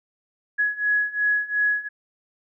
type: beating tone pair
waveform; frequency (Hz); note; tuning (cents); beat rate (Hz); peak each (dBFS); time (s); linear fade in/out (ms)
sine; 1678 / 1680.8; G#6 / G#6; +17 / +20; 2.8; -24 / -22; 0.58-1.89; 20
effects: none